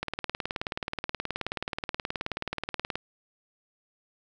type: click train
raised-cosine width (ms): 0.3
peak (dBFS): -14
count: 56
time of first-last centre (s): 0.03-2.956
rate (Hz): 18.8
effects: none